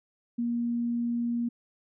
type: tone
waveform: sine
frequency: 236.8 Hz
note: A#3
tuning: 27 cents sharp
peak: -26 dBFS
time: 0.38-1.49 s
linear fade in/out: 10 ms
effects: none